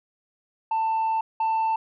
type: tone pair in turn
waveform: sine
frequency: 890 / 890 Hz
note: A5 / A5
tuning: +20 / +20 cents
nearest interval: unison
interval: 0 cents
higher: neither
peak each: -19 / -18 dBFS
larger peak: second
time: 0.71-1.21 / 1.4-1.76 s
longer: first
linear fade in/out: 5 ms
effects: tanh soft clip ceiling -20 dBFS